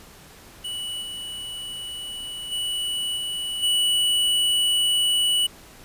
square tone with level steps, 2950 Hz, F#7, 6 cents flat, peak -29 / -32 / -25 / -27 / -19 dBFS, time 0.64-5.47 s, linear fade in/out 10 ms, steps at 1.01 / 2.51 / 3.16 / 3.62 s, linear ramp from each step 20 ms, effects pink hiss -47 dBFS RMS until 5.84 s + resampled to 32000 Hz

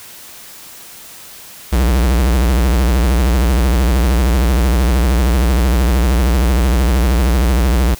square tone with vibrato, 61.74 Hz, B1, in tune, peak -11 dBFS, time 1.72-7.95 s, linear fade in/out 10 ms, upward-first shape triangle, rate 13 Hz, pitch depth 230 cents each way, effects white hiss -36 dBFS RMS until 7.99 s

